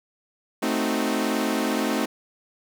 sawtooth chord, A diminished seventh, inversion none, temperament equal, 220 / 261.6 / 311.1 / 370 Hz, A3 / C4 / Eb4 / Gb4, 0 / 0 / 0 / 0 cents, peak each -23 / -23 / -24 / -28 dBFS, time 0.62-2.06 s, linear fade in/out 10 ms, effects none

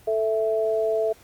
sine tone pair together, 440 / 659.3 Hz, A4 / E5, 0 / 0 cents, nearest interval perfect fifth, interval 700 cents, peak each -23 dBFS, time 0.07-1.13 s, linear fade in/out 10 ms, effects pink hiss -53 dBFS RMS until 1.23 s + Opus 32 kbps

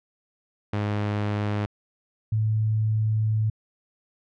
sawtooth / sine tone pair in turn, 103.83 / 108.94 Hz, G#2 / A2, 0 / -17 cents, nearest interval minor second, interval 83 cents, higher second, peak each -20 dBFS, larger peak neither, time 0.73-1.66 / 2.32-3.5 s, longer second, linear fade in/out 5 ms, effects low-pass 3000 Hz 12 dB/octave

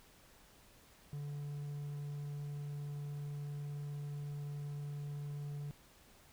triangle tone, 144.9 Hz, D3, 23 cents flat, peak -38 dBFS, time 1.13-5.71 s, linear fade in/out 0 ms, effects pink hiss -63 dBFS RMS until 6.32 s

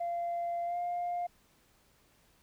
sine tone with pitch glide, 690 to 703.7 Hz, F5 to F5, -21 to +13 cents, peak -30 dBFS, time 0-1.27 s, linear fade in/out 10 ms, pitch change +34 cents, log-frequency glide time 0.65-0.77 s, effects tanh soft clip ceiling -29 dBFS + pink hiss -67 dBFS RMS until 2.42 s

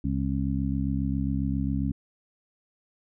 harmonic tone, 67.4 Hz, C#2, 48 cents flat, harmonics 1 / 2 / 3 / 4, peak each -30 / -30 / -30 / -30 dBFS, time 0.04-1.92 s, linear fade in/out 5 ms, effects none

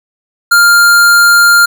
square tone, 1400 Hz, F6, 4 cents sharp, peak -4 dBFS, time 0.51-1.66 s, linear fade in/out 10 ms, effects none

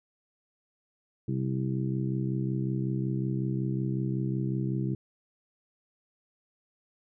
harmonic tone, 65.41 Hz, C2, in tune, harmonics 2 / 3 / 4 / 5 / 6, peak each -29 / -33 / -43 / -35 / -42 dBFS, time 1.28-4.95 s, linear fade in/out 5 ms, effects none

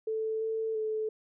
sine tone with pitch steps, 440.1 / 444.1 / 434.8 Hz, A4 / A4 / A4, 0 / +16 / -21 cents, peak -29 dBFS, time 0.07-1.09 s, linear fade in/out 5 ms, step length 340 ms, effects none

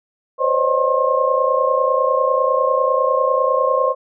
sine tone cluster, 511 / 541 / 589 / 619 / 1070 Hz, C5 / C#5 / D5 / D#5 / C6, -41 / -42 / +5 / -9 / +38 cents, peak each -19 / -20 / -27 / -23 / -18 dBFS, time 0.38-3.95 s, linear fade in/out 50 ms, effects none

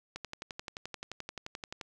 click train, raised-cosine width 0.2 ms, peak -22 dBFS, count 20, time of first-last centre 0.16-1.812 s, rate 11.5 Hz, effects none

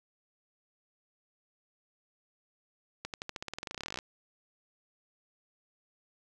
accelerating click train, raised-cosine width 0.2 ms, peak -20 dBFS, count 24, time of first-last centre 3.05-3.988 s, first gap 88 ms, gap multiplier 0.92, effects none

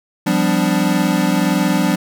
square chord, G dominant seventh, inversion third, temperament equal with one note detuned, 174.61 / 196 / 251.4 / 293.7 Hz, F3 / G3 / B3 / D4, 0 / 0 / +31 / 0 cents, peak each -20 / -19 / -22 / -20 dBFS, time 0.26-1.96 s, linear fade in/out 10 ms, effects none

